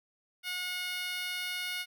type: tone with high-pass filter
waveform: 10% pulse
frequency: 724 Hz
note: F#5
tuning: 38 cents flat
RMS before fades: -36 dBFS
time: 0.43-1.86 s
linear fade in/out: 50 ms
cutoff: 1800 Hz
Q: 1.3
effects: none